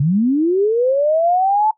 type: linear sweep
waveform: sine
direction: up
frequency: 131.8 to 880 Hz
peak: -12 dBFS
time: 0-1.71 s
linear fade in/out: 5 ms
effects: noise-tail reverb RT60 0.1 s tail -18 dB re dry